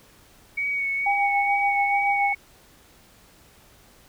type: tone with vibrato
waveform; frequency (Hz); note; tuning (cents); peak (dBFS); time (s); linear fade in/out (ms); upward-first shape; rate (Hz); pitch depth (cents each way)
sine; 2236; C#7; +14; -23; 0.57-2.35; 10; sine; 2.2; 22
type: tone with tremolo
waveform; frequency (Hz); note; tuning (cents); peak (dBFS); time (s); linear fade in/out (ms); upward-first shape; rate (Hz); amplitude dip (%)
sine; 804; G5; +44; -19; 1.06-2.33; 5; sine; 7; 45
effects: pink hiss -54 dBFS RMS until 4.08 s